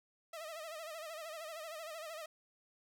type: tone with vibrato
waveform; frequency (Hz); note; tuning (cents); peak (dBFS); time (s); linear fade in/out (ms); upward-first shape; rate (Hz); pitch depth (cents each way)
sawtooth; 639; D#5; +46; -40; 0.33-2.26; 5; sine; 13; 93
effects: none